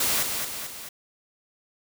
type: noise with echo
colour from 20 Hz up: white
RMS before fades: -24 dBFS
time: 0-0.23 s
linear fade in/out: 5 ms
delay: 220 ms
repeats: 3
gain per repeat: -5 dB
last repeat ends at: 0.89 s
effects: none